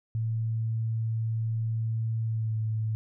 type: tone with pitch glide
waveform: sine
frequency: 112.4 to 109.83 Hz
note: A2 to A2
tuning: +37 to -3 cents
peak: -26 dBFS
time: 0.15-2.95 s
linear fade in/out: 0 ms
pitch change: -40 cents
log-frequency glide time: 2.25-2.56 s
effects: none